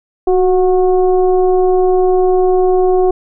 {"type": "tone with frequency modulation", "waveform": "sine", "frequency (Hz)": 370, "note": "F#4", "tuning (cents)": 0, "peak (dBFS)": -8, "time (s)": [0.27, 3.11], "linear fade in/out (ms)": 5, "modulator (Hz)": 360, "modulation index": 0.77, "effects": []}